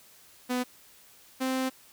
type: tone pair in turn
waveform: sawtooth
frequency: 249.7 / 260.7 Hz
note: B3 / C4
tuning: +19 / -6 cents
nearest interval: minor second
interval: 75 cents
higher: second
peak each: -23 dBFS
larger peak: neither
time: 0.49-0.64 / 1.4-1.7 s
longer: second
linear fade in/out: 20 ms
effects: white hiss -56 dBFS RMS until 1.92 s